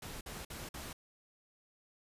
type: noise bursts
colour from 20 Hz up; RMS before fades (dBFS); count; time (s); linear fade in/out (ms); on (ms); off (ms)
pink; -45; 4; 0.02-0.93; 5; 190; 50
effects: resampled to 32000 Hz